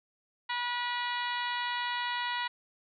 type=harmonic tone; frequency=485.1 Hz; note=B4; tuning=31 cents flat; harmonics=2 / 3 / 4 / 5 / 6 / 7 / 8 / 9; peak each=-34 / -40 / -36 / -44 / -41 / -44 / -42 / -48 dBFS; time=0.49-2.48 s; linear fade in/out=10 ms; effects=none